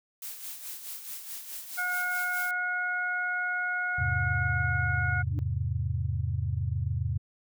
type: noise with tremolo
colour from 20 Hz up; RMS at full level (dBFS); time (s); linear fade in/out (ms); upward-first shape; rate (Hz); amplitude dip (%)
blue; -38; 0.22-2.51; 2; sine; 4.7; 55
type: harmonic tone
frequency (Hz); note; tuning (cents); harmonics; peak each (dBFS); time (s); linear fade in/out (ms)
723; F#5; -40; 1 / 2 / 3; -37 / -28 / -38; 1.77-5.23; 20
type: chord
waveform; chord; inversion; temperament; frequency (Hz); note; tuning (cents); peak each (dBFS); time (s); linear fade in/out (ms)
sine; E augmented; none; equal with one note detuned; 83.08 / 103.83 / 130.81; E2 / G#2 / B#2; +14 / 0 / 0; -31 / -31 / -32; 3.98-7.18; 10
type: tone with exponential growth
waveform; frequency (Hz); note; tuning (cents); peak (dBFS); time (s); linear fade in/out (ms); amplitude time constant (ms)
sine; 293.7; D4; 0; -32; 5.27-5.39; 0; 26
effects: none